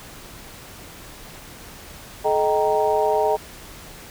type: harmonic tone with a mistuned harmonic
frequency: 155.56 Hz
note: D#3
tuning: in tune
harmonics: 3 / 4 / 5 / 6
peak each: -21 / -22 / -23 / -24 dBFS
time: 2.24-3.37 s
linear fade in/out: 20 ms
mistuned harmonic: 3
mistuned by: -140 cents
effects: pink hiss -41 dBFS RMS until 4.1 s